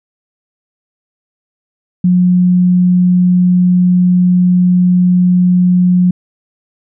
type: tone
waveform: sine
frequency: 180 Hz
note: F#3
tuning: 47 cents flat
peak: -6 dBFS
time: 2.04-6.11 s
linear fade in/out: 5 ms
effects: none